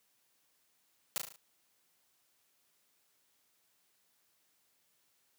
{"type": "noise with echo", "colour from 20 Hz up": "white", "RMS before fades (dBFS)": -33, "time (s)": [1.16, 1.18], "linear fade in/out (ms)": 0, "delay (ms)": 36, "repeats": 5, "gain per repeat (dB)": -5, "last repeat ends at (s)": 1.36, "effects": ["white hiss -74 dBFS RMS until 5.38 s", "high-pass 100 Hz 12 dB/octave"]}